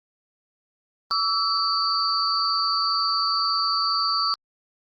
sine tone cluster, 1146 / 1318 / 4489 / 4711 Hz, D6 / E6 / C#8 / D8, -43 / -1 / +21 / +5 cents, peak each -26 dBFS, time 1.11-4.34 s, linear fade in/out 0 ms, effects Opus 24 kbps

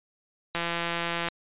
click train, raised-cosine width 0.3 ms, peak -13 dBFS, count 126, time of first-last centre 0.55-1.285 s, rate 170 Hz, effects resampled to 8000 Hz

